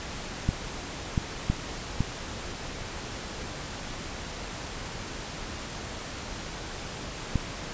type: clicks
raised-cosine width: 5 ms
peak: -11 dBFS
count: 5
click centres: 0.49 / 1.178 / 1.5 / 2.006 / 7.357 s
effects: pink hiss -37 dBFS RMS until 7.73 s + resampled to 16000 Hz